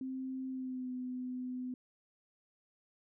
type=tone with pitch glide; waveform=sine; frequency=261.6 to 252.4 Hz; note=C4 to B3; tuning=0 to +38 cents; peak=-37 dBFS; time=0.01-1.74 s; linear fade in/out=2 ms; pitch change=-62 cents; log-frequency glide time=0.49-0.92 s; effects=none